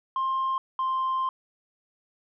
sine tone pair in turn, 1058 / 1048.3 Hz, C6 / C6, +19 / +3 cents, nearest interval unison, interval 16 cents, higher first, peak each -22 dBFS, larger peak neither, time 0.16-0.58 / 0.79-1.29 s, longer second, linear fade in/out 2 ms, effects tanh soft clip ceiling -22 dBFS

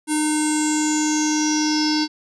square tone with low-pass filter sweep, 305.2 Hz, D#4, 33 cents flat, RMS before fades -20 dBFS, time 0.07-2.08 s, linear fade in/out 50 ms, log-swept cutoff 9400 to 4800 Hz, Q 9.8, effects none

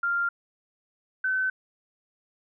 sine tone pair in turn, 1394 / 1522.8 Hz, F6 / F#6, -4 / +49 cents, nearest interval major second, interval 153 cents, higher second, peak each -23 dBFS, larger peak neither, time 0.03-0.29 / 1.24-1.5 s, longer neither, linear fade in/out 5 ms, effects none

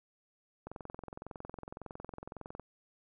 click train, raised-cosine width 1 ms, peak -29 dBFS, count 43, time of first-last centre 0.67-2.597 s, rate 21.8 Hz, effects none

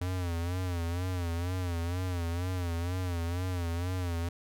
square tone with vibrato, 88 Hz, F2, 14 cents sharp, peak -31 dBFS, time 0.01-4.29 s, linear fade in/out 5 ms, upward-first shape sine, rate 2.1 Hz, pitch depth 86 cents each way, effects none

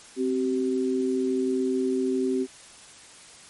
sine tone pair together, 261.6 / 382.9 Hz, C4 / G4, 0 / -41 cents, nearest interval perfect fifth, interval 659 cents, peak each -25 / -25 dBFS, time 0.16-2.47 s, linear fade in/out 50 ms, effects white hiss -48 dBFS RMS until 3.49 s + MP3 48 kbps

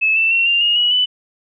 sine tone with pitch steps, 2601 / 2662 / 2724 / 2788 / 2853 / 2920 / 2988 Hz, E7 / E7 / F7 / F7 / F7 / F#7 / F#7, -24 / +16 / -44 / -4 / +36 / -24 / +16 cents, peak -12 dBFS, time 0.01-1.06 s, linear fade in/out 20 ms, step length 150 ms, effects none

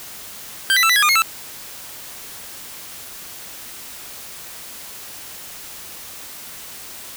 25% pulse tone with pitch steps, 1570 / 1987 / 1326 / 1978 / 1663 / 1214 / 2158 / 1322 Hz, G6 / B6 / E6 / B6 / G#6 / D#6 / C#7 / E6, +2 / +10 / +10 / +2 / +2 / -43 / -47 / +5 cents, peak -9 dBFS, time 0.7-1.22 s, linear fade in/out 0 ms, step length 65 ms, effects white hiss -36 dBFS RMS until 7.16 s

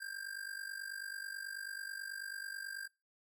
square tone with amplitude modulation, 1590 Hz, G6, 24 cents sharp, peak -39 dBFS, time 0-2.88 s, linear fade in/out 20 ms, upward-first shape sine, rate 49.2 Hz, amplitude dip 80%, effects noise-tail reverb RT60 0.3 s tail -26 dB re dry

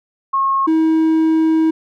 sine / triangle tone pair in turn, 1085 / 319.8 Hz, C#6 / D#4, -37 / +48 cents, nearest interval octave + major sixth, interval 2115 cents, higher first, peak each -13 / -9 dBFS, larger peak second, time 0.33-0.67 / 0.67-1.71 s, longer second, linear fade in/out 10 ms, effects none

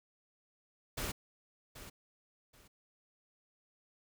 pink noise with echo, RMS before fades -38 dBFS, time 0.97-1.12 s, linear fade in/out 10 ms, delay 780 ms, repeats 2, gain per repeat -12 dB, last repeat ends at 2.68 s, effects none

